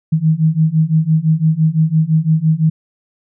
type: beating tone pair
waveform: sine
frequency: 155.56 / 161.46 Hz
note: D#3 / E3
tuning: 0 / -36 cents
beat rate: 5.9 Hz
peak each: -14 / -13 dBFS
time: 0.12-2.7 s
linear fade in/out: 10 ms
effects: none